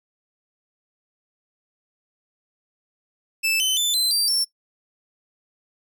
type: tone with pitch steps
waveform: sawtooth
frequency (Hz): 2637 / 3047 / 3520 / 4067 / 4699 / 5429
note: E7 / G7 / A7 / C8 / D8 / F8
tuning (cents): 0 / -50 / 0 / -50 / 0 / -50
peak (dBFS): -16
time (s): 3.43-4.45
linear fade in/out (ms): 20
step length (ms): 170
effects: noise-tail reverb RT60 0.1 s tail -18 dB re dry